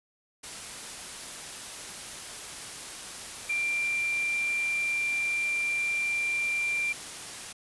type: tone in noise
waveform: sine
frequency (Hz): 2370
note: D7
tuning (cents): +15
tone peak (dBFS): -26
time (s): 3.49-6.93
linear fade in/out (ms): 10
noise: white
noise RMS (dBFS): -40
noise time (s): 0.43-7.53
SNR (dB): +11
effects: resampled to 24000 Hz